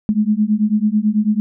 sine beating tone pair, 207.7 / 216.8 Hz, G#3 / A3, 0 / -25 cents, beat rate 9.1 Hz, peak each -16 dBFS, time 0.09-1.4 s, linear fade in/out 0 ms, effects none

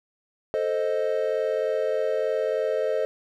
triangle chord, A diminished, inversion none, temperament equal, 440 / 523.3 / 622.3 Hz, A4 / C5 / Eb5, 0 / 0 / 0 cents, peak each -25 dBFS, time 0.54-3.05 s, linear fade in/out 0 ms, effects none

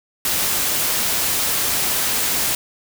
white noise, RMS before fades -20 dBFS, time 0.25-2.55 s, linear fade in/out 2 ms, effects none

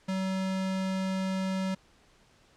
square tone, 189.7 Hz, F#3, 43 cents sharp, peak -29 dBFS, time 0.08-1.75 s, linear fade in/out 10 ms, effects pink hiss -62 dBFS RMS until 2.56 s + low-pass 7000 Hz 12 dB/octave

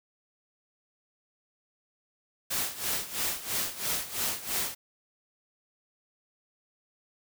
white noise with tremolo, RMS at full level -29 dBFS, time 2.5-4.75 s, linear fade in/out 10 ms, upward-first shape sine, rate 3 Hz, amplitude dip 80%, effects none

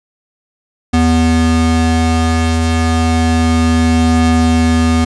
square tone pair together, 81.5 / 244.2 Hz, E2 / B3, -19 / -19 cents, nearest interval octave + perfect fifth, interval 1900 cents, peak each -13 dBFS, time 0.93-5.05 s, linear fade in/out 10 ms, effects resampled to 22050 Hz

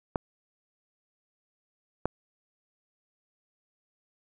clicks, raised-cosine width 1 ms, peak -13 / -12 dBFS, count 2, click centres 0.158 / 2.056 s, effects none

